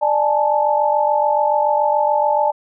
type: tone cluster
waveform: sine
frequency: 595 / 840 / 887 Hz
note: D5 / G#5 / A5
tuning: +22 / +19 / +14 cents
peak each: -18 dBFS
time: 0.01-2.52 s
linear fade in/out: 20 ms
effects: none